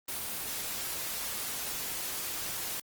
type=noise; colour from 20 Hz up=white; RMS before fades=-36 dBFS; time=0.08-2.8 s; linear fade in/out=5 ms; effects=Opus 24 kbps